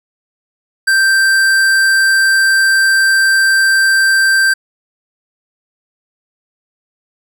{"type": "tone with hard clipping", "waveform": "sine", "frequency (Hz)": 1568, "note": "G6", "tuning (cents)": 0, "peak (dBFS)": -10, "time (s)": [0.87, 4.54], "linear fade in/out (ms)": 10, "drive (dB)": 14, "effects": []}